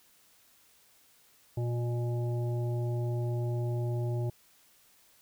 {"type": "harmonic tone with a mistuned harmonic", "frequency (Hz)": 119.5, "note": "A#2", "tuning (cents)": 43, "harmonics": [1, 3, 5, 7], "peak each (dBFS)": [-29, -38, -43, -48], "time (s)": [1.57, 4.3], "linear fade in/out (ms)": 5, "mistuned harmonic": 5, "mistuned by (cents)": 24, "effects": ["white hiss -63 dBFS RMS until 5.21 s"]}